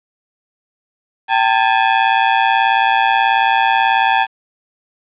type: ring-modulated tone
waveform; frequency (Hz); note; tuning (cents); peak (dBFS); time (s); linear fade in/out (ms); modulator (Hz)
sawtooth; 841; G#5; +22; -4; 1.28-4.27; 50; 59.2
effects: resampled to 8000 Hz + 7-bit